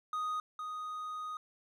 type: tone pair in turn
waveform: triangle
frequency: 1244.5 / 1244.5 Hz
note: D#6 / D#6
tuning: 0 / 0 cents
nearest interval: unison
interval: 0 cents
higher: neither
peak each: -31 / -36 dBFS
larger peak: first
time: 0.13-0.4 / 0.59-1.37 s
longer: second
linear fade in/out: 2 ms
effects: none